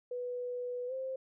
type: tone with pitch glide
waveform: sine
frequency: 492.7 to 525 Hz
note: B4 to C5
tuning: -4 to +6 cents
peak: -35 dBFS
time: 0.11-1.16 s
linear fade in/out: 5 ms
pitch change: +110 cents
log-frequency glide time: 0.87-0.93 s
effects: none